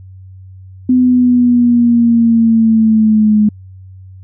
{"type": "linear sweep", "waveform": "sine", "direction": "down", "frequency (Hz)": [253.6, 210], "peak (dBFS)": -6, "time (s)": [0.89, 3.49], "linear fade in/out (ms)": 5, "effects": ["added 94 Hz sine -32 dBFS peak until 4.23 s"]}